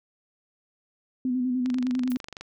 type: tone with vibrato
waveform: sine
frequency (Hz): 252.1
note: B3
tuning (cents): +36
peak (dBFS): -23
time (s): 1.25-2.17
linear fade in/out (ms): 2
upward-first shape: square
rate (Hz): 10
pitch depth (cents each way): 34
type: click train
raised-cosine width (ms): 0.2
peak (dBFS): -21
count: 19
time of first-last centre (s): 1.66-2.41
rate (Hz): 24
type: noise with exponential decay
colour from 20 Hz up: violet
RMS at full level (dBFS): -38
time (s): 2.1-2.2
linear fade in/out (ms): 5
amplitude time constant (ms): 20
effects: none